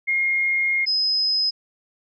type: tone pair in turn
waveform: sine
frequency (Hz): 2138 / 5069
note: C7 / D#8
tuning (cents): +37 / +31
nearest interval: octave + minor third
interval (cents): 1494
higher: second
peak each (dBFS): -18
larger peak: neither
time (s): 0.07-0.86 / 0.86-1.51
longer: first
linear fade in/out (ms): 20
effects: none